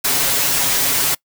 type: noise with comb filter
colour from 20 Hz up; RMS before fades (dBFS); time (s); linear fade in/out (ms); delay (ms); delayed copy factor
white; -17; 0.04-1.15; 10; 7.2; +0.9
effects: noise-tail reverb RT60 0.1 s tail -24 dB re dry